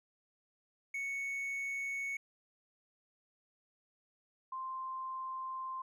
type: tone pair in turn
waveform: triangle / sine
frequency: 2217 / 1046.3 Hz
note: C#7 / C6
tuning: 0 / 0 cents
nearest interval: octave + minor second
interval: 1300 cents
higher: first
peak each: -34 / -38 dBFS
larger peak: first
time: 0.94-2.17 / 4.52-5.82 s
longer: second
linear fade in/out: 5 ms
effects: none